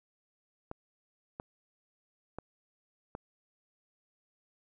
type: clicks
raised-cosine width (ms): 1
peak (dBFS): -25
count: 4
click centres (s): 0.714 / 1.399 / 2.386 / 3.151
effects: none